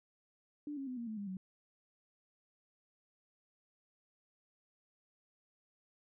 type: tone with pitch steps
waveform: sine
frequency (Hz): 294.2 / 272.9 / 253.2 / 234.9 / 217.9 / 202.1 / 187.49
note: D4 / C#4 / B3 / A#3 / A3 / G#3 / F#3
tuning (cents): +3 / -27 / +43 / +13 / -17 / -47 / +23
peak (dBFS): -39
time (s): 0.67-1.37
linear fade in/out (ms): 2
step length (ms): 100
effects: none